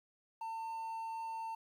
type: tone with quantisation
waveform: triangle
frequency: 901 Hz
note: A5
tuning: 41 cents sharp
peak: -37 dBFS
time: 0.41-1.55 s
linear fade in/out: 5 ms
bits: 11
effects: none